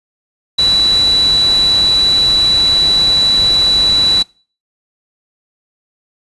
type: tone in noise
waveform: sine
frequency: 3951 Hz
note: B7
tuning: in tune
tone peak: -8 dBFS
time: 0.58-4.23 s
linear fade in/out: 10 ms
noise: pink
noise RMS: -24 dBFS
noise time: 0.58-4.23 s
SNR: +13 dB
effects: noise-tail reverb RT60 0.4 s tail -24 dB re dry + resampled to 24000 Hz